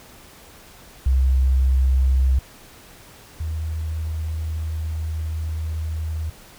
sine tone pair in turn, 65.41 / 79.32 Hz, C2 / D#2, 0 / +34 cents, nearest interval minor third, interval 334 cents, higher second, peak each -14 / -23 dBFS, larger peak first, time 1.06-2.39 / 3.4-6.3 s, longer second, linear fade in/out 5 ms, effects pink hiss -46 dBFS RMS until 6.58 s

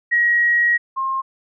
sine tone pair in turn, 1899 / 1065.8 Hz, A#6 / C6, +32 / +32 cents, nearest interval minor seventh, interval 1000 cents, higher first, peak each -13 / -19 dBFS, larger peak first, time 0.11-0.78 / 0.96-1.22 s, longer first, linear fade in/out 20 ms, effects none

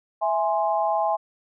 sine chord, E augmented, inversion none, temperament equal, 659.3 / 830.6 / 1046.5 Hz, E5 / G#5 / B#5, 0 / 0 / 0 cents, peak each -24 / -23 / -28 dBFS, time 0.21-1.17 s, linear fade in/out 20 ms, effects none

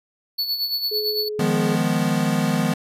square tone with tremolo, 4435 Hz, C#8, in tune, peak -20 dBFS, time 0.38-1.29 s, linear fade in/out 10 ms, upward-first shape sine, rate 8.9 Hz, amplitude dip 60%
sine tone, 423.5 Hz, G#4, 34 cents sharp, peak -25 dBFS, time 0.91-1.76 s, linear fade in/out 10 ms
square chord, F half-diminished seventh, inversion third, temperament equal, 155.56 / 174.61 / 207.7 / 246.9 Hz, Eb3 / F3 / Ab3 / Cb4, 0 / 0 / 0 / 0 cents, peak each -25 dBFS, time 1.39-2.74 s, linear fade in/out 5 ms
effects resampled to 32000 Hz

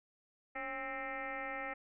sine tone with frequency modulation, 1318.5 Hz, E6, in tune, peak -38 dBFS, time 0.55-1.74 s, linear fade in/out 10 ms, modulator 259 Hz, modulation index 3.6, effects none

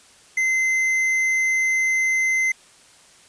sine tone with tanh clipping, 2064 Hz, C7, 24 cents flat, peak -19 dBFS, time 0.37-2.52 s, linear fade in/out 5 ms, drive 8 dB, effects white hiss -51 dBFS RMS until 3.28 s + resampled to 22050 Hz

